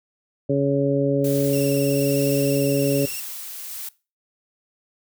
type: harmonic tone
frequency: 139.8 Hz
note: C#3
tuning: 15 cents sharp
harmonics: 1 / 2 / 3 / 4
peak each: -23 / -22 / -23 / -23 dBFS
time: 0.49-3.06 s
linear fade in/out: 10 ms
type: noise with tremolo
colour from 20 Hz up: blue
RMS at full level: -32 dBFS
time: 1.24-3.89 s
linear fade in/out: 5 ms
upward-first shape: sine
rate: 1.2 Hz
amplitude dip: 30%
type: tone with vibrato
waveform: 10% pulse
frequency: 2720 Hz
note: F7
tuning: 46 cents flat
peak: -24 dBFS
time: 1.53-3.2 s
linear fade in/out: 2 ms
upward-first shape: sine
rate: 19 Hz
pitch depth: 58 cents each way
effects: noise-tail reverb RT60 0.3 s tail -20 dB re dry